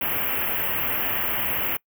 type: band-stop noise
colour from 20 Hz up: white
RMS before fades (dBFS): -25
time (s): 0.01-1.77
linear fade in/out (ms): 5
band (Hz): 3100 to 12000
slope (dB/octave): 96
effects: noise-tail reverb RT60 0.1 s tail -24 dB re dry